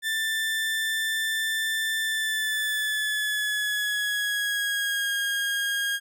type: tone with pitch glide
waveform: 30% pulse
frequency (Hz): 1774 to 1626.8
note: A6 to G#6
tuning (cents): +14 to -36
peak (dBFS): -22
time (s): 0.02-6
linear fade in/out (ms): 50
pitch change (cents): -150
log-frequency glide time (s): 2.01-5.12
effects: none